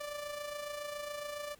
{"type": "tone with amplitude modulation", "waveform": "sawtooth", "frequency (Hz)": 587.3, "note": "D5", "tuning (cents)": 0, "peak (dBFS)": -33, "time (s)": [0, 1.55], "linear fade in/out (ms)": 10, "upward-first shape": "sine", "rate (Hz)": 27.2, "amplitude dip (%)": 50, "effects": ["pink hiss -62 dBFS RMS until 1.59 s"]}